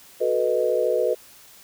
sine chord, B dominant seventh, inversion second, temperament equal, 370 / 440 / 493.9 / 622.3 Hz, F#4 / A4 / B4 / D#5, 0 / 0 / 0 / 0 cents, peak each -27 / -25 / -22 / -25 dBFS, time 0.2-1.15 s, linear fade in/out 20 ms, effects white hiss -49 dBFS RMS until 1.63 s

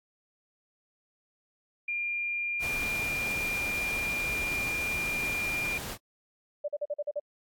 sine tone, 2400 Hz, D7, 37 cents sharp, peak -29 dBFS, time 1.88-5.78 s, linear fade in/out 5 ms
pink noise, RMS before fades -38 dBFS, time 2.59-5.98 s, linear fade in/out 50 ms
sine tone bursts, 587.3 Hz, D5, in tune, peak -28 dBFS, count 7, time 6.64-7.199 s, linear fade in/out 10 ms, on 43 ms, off 43 ms
effects AAC 64 kbps

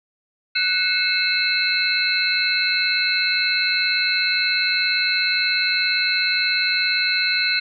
sine tone cluster, 1487 / 2166 / 2623 / 4016 / 4198 Hz, F#6 / C#7 / E7 / B7 / C8, +8 / -41 / -9 / +28 / +5 cents, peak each -24 dBFS, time 0.55-7.6 s, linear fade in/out 10 ms, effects none

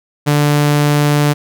sawtooth tone, 146.83 Hz, D3, in tune, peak -6 dBFS, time 0.26-1.34 s, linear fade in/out 20 ms, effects none

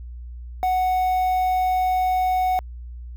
triangle tone with quantisation, 740 Hz, F#5, in tune, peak -16 dBFS, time 0.63-2.59 s, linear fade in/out 0 ms, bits 7, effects added 60 Hz sine -33 dBFS peak until 3.16 s

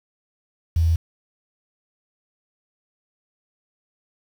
sine tone with quantisation, 82.41 Hz, E2, in tune, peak -15 dBFS, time 0.76-0.96 s, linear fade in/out 5 ms, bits 7, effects none

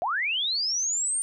sine linear sweep, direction up, 622 to 8980 Hz, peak -24 dBFS, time 0.02-1.22 s, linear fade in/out 0 ms, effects none

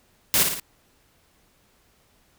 white noise with echo, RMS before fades -19 dBFS, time 0.34-0.43 s, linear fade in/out 0 ms, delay 56 ms, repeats 3, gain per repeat -5 dB, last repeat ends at 0.598 s, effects pink hiss -62 dBFS RMS until 2.38 s

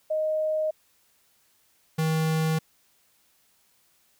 sine / square tone pair in turn, 622.3 / 158.94 Hz, D#5 / D#3, 0 / +37 cents, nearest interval 2 octaves, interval 2363 cents, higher first, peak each -23 dBFS, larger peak neither, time 0.1-0.71 / 1.98-2.59 s, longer neither, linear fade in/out 10 ms, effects white hiss -65 dBFS RMS until 4.19 s

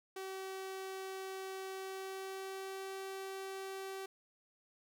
sawtooth tone with pitch glide, 382 to 385.5 Hz, G4 to G4, -45 to -29 cents, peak -38 dBFS, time 0.16-4.06 s, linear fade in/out 5 ms, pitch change +16 cents, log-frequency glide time 1.71-2.92 s, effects none

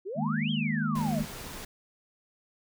sine exponential two-way sweep, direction up then down, 349.3 to 3322 to 574 Hz, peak -33 dBFS, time 0.05-1.21 s, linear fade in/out 20 ms, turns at 0.51 s
sine chord, D# suspended fourth, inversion none, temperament equal, 155.56 / 207.7 / 233.1 Hz, D#3 / G#3 / A#3, 0 / 0 / 0 cents, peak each -31 dBFS, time 0.15-1.26 s, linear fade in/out 50 ms
pink noise, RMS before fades -41 dBFS, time 0.95-1.65 s, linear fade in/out 5 ms
effects none

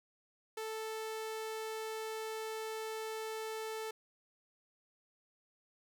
sawtooth tone, 440 Hz, A4, in tune, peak -35 dBFS, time 0.57-3.91 s, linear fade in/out 5 ms, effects none

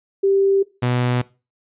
sine / sawtooth tone pair in turn, 392 / 123.47 Hz, G4 / B2, 0 / 0 cents, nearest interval octave + minor sixth, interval 2000 cents, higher first, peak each -13 dBFS, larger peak neither, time 0.23-0.63 / 0.82-1.22 s, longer neither, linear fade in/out 10 ms, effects noise-tail reverb RT60 0.3 s tail -20 dB re dry + resampled to 8000 Hz

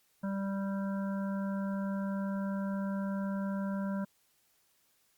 harmonic tone, 196 Hz, G3, in tune, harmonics 1 / 3 / 5 / 7 / 8, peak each -32 / -42 / -46 / -49 / -50 dBFS, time 0.23-4.05 s, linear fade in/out 10 ms, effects white hiss -71 dBFS RMS until 5.17 s + Opus 48 kbps

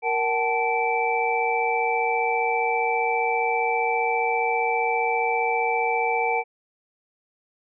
sine tone cluster, 467.2 / 756 / 871 / 2325 Hz, A#4 / F#5 / A5 / D7, +4 / +37 / -18 / -18 cents, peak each -26 dBFS, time 0.02-6.44 s, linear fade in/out 50 ms, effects none

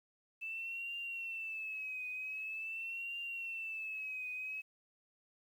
sine tone with vibrato, 2637 Hz, E7, in tune, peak -39 dBFS, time 0.41-4.62 s, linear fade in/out 20 ms, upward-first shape triangle, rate 0.45 Hz, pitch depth 98 cents each way, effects 11-bit

